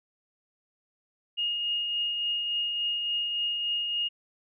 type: tone with tremolo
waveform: sine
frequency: 2854 Hz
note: F7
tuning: 37 cents sharp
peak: -25 dBFS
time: 1.37-4.09 s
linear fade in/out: 20 ms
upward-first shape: triangle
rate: 3.5 Hz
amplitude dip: 35%
effects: none